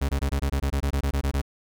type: tone bursts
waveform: 40% pulse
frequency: 69.3 Hz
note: C#2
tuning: in tune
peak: -21 dBFS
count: 14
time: 0.01-1.416 s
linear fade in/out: 10 ms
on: 80 ms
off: 22 ms
effects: none